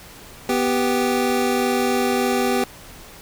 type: tone pair together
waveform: 25% pulse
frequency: 246.9 / 392 Hz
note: B3 / G4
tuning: 0 / 0 cents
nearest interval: minor sixth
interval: 800 cents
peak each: -17 dBFS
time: 0.49-2.64 s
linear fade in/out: 2 ms
effects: pink hiss -42 dBFS RMS until 3.21 s